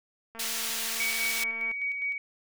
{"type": "click train", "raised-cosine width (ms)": 0.5, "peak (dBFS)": -31, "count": 311, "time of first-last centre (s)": [0.35, 1.716], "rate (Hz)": 227}
{"type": "high-pass noise", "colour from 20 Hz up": "pink", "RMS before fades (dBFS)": -32, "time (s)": [0.39, 1.44], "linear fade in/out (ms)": 5, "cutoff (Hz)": 2400, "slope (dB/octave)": 12}
{"type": "tone with tremolo", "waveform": "sine", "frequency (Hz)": 2257, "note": "C#7", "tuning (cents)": 31, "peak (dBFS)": -27, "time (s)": [1, 2.18], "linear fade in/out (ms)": 2, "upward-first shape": "square", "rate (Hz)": 4.9, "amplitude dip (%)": 40}
{"effects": []}